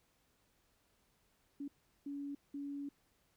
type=tone bursts at uneven times; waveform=sine; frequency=283.2 Hz; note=C#4; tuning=37 cents sharp; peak=-40 dBFS; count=3; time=1.6-1.68 / 2.06-2.35 / 2.54-2.89 s; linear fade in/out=5 ms; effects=pink hiss -75 dBFS RMS until 3.36 s